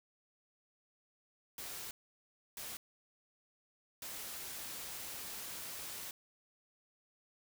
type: noise bursts at uneven times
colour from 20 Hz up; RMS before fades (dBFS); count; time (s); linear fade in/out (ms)
white; -45; 3; 1.58-1.91 / 2.57-2.77 / 4.02-6.11; 2
effects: none